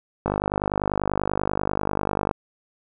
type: click train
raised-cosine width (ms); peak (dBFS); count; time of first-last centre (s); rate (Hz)
1; -8; 104; 0.26-2.312; 50.2
effects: none